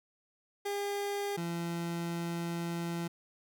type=tone pair in turn; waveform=30% pulse; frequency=404.3 / 169.99 Hz; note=G#4 / F3; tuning=-46 / -46 cents; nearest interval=octave + minor third; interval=1500 cents; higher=first; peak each=-30 / -31 dBFS; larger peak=first; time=0.65-1.37 / 1.37-3.08 s; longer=second; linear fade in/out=10 ms; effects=none